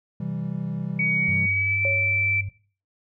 triangle chord, C major, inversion none, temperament equal, 130.81 / 164.81 / 196 Hz, C3 / E3 / G3, 0 / 0 / 0 cents, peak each -30 / -28 / -30 dBFS, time 0.2-1.46 s, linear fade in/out 5 ms
sine tone with pitch glide, 2251 to 2330 Hz, C#7 to D7, +26 to -14 cents, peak -21 dBFS, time 0.99-2.41 s, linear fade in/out 5 ms, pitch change +60 cents, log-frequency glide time 1.45-1.83 s
sine tone, 98 Hz, G2, in tune, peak -28 dBFS, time 1.28-2.49 s, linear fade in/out 5 ms
sine tone with exponential decay, 554.4 Hz, C#5, in tune, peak -25 dBFS, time 1.85-2.5 s, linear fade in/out 0 ms, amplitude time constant 140 ms
effects noise-tail reverb RT60 0.4 s tail -17 dB re dry

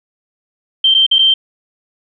sine tone with dropouts, 3136 Hz, G7, in tune, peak -7 dBFS, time 0.84-1.34 s, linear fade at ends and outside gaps 5 ms, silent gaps 0.942-0.947 / 1.065-1.112 / 1.185-1.19 s, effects none

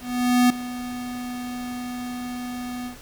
square tone with ADSR envelope, 246.9 Hz, B3, in tune, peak -14 dBFS, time 0-2.97 s, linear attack 500 ms, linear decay 4 ms, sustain -16 dB, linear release 110 ms, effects pink hiss -45 dBFS RMS until 3.01 s

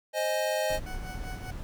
square chord, Ab major, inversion first, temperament equal with one note detuned, 524.8 / 622.3 / 830.6 Hz, C5 / Eb5 / Ab5, +5 / 0 / 0 cents, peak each -33 / -29 / -35 dBFS, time 0.13-0.8 s, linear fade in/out 50 ms
brown noise, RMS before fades -37 dBFS, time 0.7-1.63 s, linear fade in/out 0 ms
20% pulse tone with tremolo, 743 Hz, F#5, 7 cents sharp, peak -35 dBFS, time 0.86-1.51 s, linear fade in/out 5 ms, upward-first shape sine, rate 5.1 Hz, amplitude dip 70%
effects none

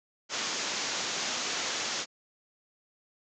white low-pass noise, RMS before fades -33 dBFS, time 0.29-2.06 s, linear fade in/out 50 ms, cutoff 7100 Hz, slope 96 dB/octave, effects high-pass 200 Hz 12 dB/octave

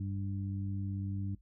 harmonic tone, 98 Hz, G2, in tune, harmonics 1 / 2 / 3, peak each -35 / -41 / -45 dBFS, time 0-1.35 s, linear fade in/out 5 ms, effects noise-tail reverb RT60 0.1 s tail -19 dB re dry + added 50 Hz sine -60 dBFS peak until 1.41 s

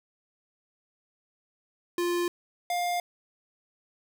square tone pair in turn, 349.2 / 705.1 Hz, F4 / F5, 0 / +16 cents, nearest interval octave, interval 1216 cents, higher second, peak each -26 / -27 dBFS, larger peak first, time 1.98-2.28 / 2.7-3 s, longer neither, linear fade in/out 2 ms, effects none

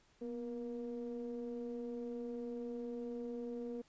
triangle ring-modulated tone, 116 Hz, A#2, 8 cents flat, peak -35 dBFS, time 0.21-3.82 s, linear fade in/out 10 ms, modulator 359 Hz, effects pink hiss -70 dBFS RMS until 3.88 s + resampled to 16000 Hz

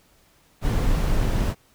brown noise, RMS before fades -21 dBFS, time 0.61-1.55 s, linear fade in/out 50 ms, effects pink hiss -59 dBFS RMS until 1.74 s

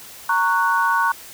sine chord, F# major, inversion first, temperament just, 925 / 1110 / 1480 Hz, A#5 / C#6 / F#6, -14 / +2 / 0 cents, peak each -20 dBFS, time 0.29-1.12 s, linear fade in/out 5 ms, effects white hiss -40 dBFS RMS until 1.33 s

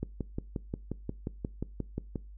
click train, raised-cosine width 3 ms, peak -20 dBFS, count 13, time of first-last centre 0.03-2.158 s, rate 5.64 Hz, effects noise-tail reverb RT60 0.3 s tail -22 dB re dry + added 50 Hz sine -45 dBFS peak until 2.37 s

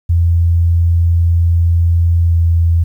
sine tone with pitch glide, 84.8 to 83.92 Hz, E2 to E2, +50 to +31 cents, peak -8 dBFS, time 0.09-2.84 s, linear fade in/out 10 ms, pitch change -19 cents, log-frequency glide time 2.27-2.34 s, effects 8-bit

